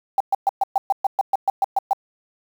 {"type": "tone bursts", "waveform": "sine", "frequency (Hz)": 784, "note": "G5", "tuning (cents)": 0, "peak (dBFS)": -14, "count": 13, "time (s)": [0.18, 1.932], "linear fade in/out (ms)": 2, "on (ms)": 24, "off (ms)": 120, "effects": ["7-bit"]}